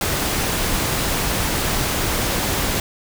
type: noise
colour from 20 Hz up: pink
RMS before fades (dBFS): -21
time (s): 0.01-2.8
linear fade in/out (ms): 2
effects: none